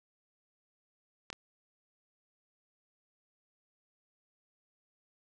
clicks, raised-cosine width 0.2 ms, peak -23 dBFS, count 2, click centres 1.302 / 1.329 s, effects resampled to 22050 Hz

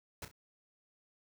pink noise with echo, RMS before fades -43 dBFS, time 0.22-0.25 s, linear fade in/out 2 ms, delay 32 ms, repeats 2, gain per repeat -10 dB, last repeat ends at 0.314 s, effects none

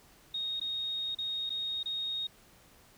sine tone with dropouts, 3729 Hz, A#7, in tune, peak -32 dBFS, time 0.34-2.27 s, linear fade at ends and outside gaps 5 ms, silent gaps 0.599-0.613 / 1.149-1.185 / 1.495-1.502 / 1.831-1.857 s, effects pink hiss -60 dBFS RMS until 2.97 s

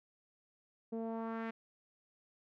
sawtooth tone with low-pass filter sweep, 226 Hz, A3, 47 cents sharp, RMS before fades -40 dBFS, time 0.92-1.51 s, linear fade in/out 10 ms, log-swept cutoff 480 to 2100 Hz, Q 1.8, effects none

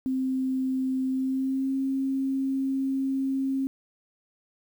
sine tone with pitch glide, 261.3 to 268.5 Hz, C4 to C4, -2 to +45 cents, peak -24 dBFS, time 0.06-3.67 s, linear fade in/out 0 ms, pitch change +47 cents, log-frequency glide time 1.09-1.75 s, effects 9-bit

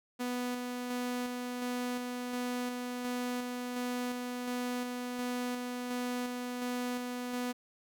sawtooth tone with tremolo, 246.9 Hz, B3, in tune, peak -29 dBFS, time 0.19-7.53 s, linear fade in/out 20 ms, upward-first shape square, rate 1.4 Hz, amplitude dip 30%, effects none

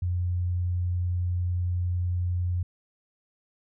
sine tone, 88.9 Hz, F2, 31 cents sharp, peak -24 dBFS, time 0.02-2.63 s, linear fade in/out 5 ms, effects none

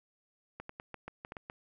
clicks, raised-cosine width 0.5 ms, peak -27 dBFS, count 9, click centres 0.6 / 0.694 / 0.799 / 0.943 / 1.08 / 1.249 / 1.321 / 1.368 / 1.499 s, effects none

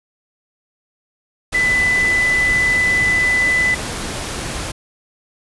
sine tone in noise, 1999 Hz, B6, 20 cents sharp, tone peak -13 dBFS, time 1.54-3.75 s, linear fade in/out 10 ms, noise pink, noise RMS -25 dBFS, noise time 1.52-4.72 s, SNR +9 dB, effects resampled to 24000 Hz

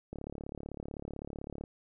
click train, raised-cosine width 2 ms, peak -27 dBFS, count 55, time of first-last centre 0.13-1.638 s, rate 35.8 Hz, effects none

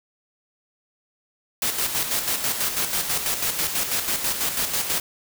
white noise with tremolo, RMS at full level -23 dBFS, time 1.62-5 s, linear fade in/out 2 ms, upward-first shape square, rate 6.1 Hz, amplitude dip 50%, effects none

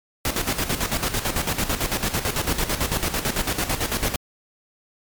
pink noise with tremolo, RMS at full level -22 dBFS, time 0.25-4.16 s, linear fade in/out 2 ms, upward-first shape square, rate 9 Hz, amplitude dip 65%, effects MP3 96 kbps

